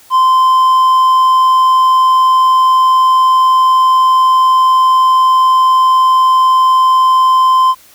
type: tone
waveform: triangle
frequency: 1036 Hz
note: C6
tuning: 17 cents flat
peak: -4 dBFS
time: 0.1-7.75 s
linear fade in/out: 50 ms
effects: white hiss -43 dBFS RMS until 7.94 s